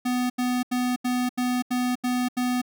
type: tone bursts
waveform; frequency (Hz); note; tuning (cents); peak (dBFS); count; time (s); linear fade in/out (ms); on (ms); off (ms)
square; 248.7; B3; +12; -23; 8; 0.05-2.617; 10; 250; 81
effects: none